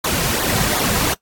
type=noise with flanger; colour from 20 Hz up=pink; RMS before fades=-19 dBFS; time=0.04-1.14 s; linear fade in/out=5 ms; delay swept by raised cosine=0.36 to 3.46 ms; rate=2.7 Hz; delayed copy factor=-0.75; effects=noise-tail reverb RT60 0.1 s tail -19 dB re dry + AAC 64 kbps